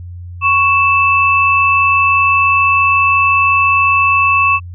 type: tone pair together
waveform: sine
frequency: 1108.7 / 2637 Hz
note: C#6 / E7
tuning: 0 / 0 cents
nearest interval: octave + minor third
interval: 1500 cents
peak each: -11 dBFS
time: 0.41-4.6 s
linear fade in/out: 50 ms
effects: added 88 Hz sine -26 dBFS peak until 4.74 s

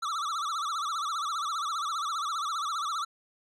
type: tone with vibrato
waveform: square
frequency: 1244.5 Hz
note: D#6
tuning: in tune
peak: -30 dBFS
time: 0.02-3.05 s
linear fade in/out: 10 ms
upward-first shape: sine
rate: 15 Hz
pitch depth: 160 cents each way
effects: low-pass 7000 Hz 12 dB/octave

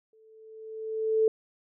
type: tone with exponential growth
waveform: sine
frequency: 440 Hz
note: A4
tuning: in tune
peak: -18 dBFS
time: 0.13-1.28 s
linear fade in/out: 2 ms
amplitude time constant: 250 ms
effects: none

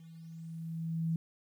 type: tone with level ramp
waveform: sine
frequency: 163.7 Hz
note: E3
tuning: 12 cents flat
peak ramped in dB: -50 to -28 dBFS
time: 0-1.16 s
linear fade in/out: 2 ms
effects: 11-bit

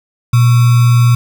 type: tone with sample-and-hold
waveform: sine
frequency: 120 Hz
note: B2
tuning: 49 cents flat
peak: -5 dBFS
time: 0.33-1.15 s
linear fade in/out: 5 ms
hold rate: 1225 Hz
effects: none

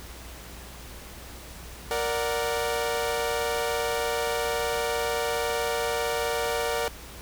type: chord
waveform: sawtooth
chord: Bb augmented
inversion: none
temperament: equal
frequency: 466.2 / 587.3 / 740 Hz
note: Bb4 / D5 / F#5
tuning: 0 / 0 / 0 cents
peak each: -24 / -27 / -29 dBFS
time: 1.91-6.88 s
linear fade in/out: 0 ms
effects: added 60 Hz sine -44 dBFS peak until 7.21 s + pink hiss -44 dBFS RMS until 7.21 s

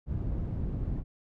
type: low-pass noise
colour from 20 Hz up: white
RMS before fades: -32 dBFS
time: 0.06-1.04 s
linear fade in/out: 50 ms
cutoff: 120 Hz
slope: 12 dB/octave
effects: none

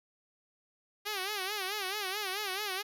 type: tone with vibrato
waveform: 5% pulse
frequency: 397.3 Hz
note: G4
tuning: 23 cents sharp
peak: -22 dBFS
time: 1.05-2.83 s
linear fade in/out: 20 ms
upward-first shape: sine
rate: 4.6 Hz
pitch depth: 130 cents each way
effects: none

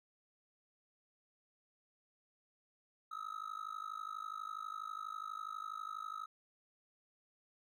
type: tone with amplitude modulation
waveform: triangle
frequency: 1285 Hz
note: E6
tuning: 45 cents flat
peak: -36 dBFS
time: 3.11-6.26 s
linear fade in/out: 10 ms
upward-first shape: sine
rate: 52.2 Hz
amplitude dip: 95%
effects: none

